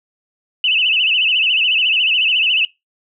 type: tone with vibrato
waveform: sine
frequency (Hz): 2794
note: F7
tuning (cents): 0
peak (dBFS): -12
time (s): 0.64-2.65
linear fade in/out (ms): 2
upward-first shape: sine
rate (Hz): 14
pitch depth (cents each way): 150
effects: noise-tail reverb RT60 0.2 s tail -21 dB re dry